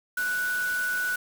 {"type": "tone in noise", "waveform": "sine", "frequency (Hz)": 1480, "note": "F#6", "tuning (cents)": 0, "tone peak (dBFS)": -25, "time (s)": [0.17, 1.16], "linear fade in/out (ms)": 5, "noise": "white", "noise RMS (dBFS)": -38, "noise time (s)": [0.17, 1.16], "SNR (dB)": 10, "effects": []}